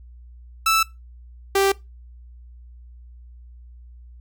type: tone pair in turn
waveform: sawtooth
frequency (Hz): 1318.5 / 392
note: E6 / G4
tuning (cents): 0 / 0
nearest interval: octave + major sixth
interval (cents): 2100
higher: first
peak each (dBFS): -12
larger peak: neither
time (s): 0.66-0.83 / 1.55-1.72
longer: neither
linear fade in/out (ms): 5
effects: noise-tail reverb RT60 0.2 s tail -20 dB re dry + added 60 Hz sine -41 dBFS peak until 4.2 s